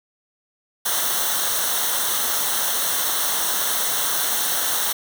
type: noise with comb filter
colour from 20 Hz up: white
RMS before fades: -22 dBFS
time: 0.85-4.93 s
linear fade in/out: 10 ms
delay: 0.41 ms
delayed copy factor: -0.75
effects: none